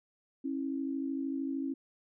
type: tone pair together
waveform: sine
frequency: 271.8 / 325 Hz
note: C#4 / E4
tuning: -34 / -24 cents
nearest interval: minor third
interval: 310 cents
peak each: -33 / -38 dBFS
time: 0.44-1.74 s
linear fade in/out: 10 ms
effects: none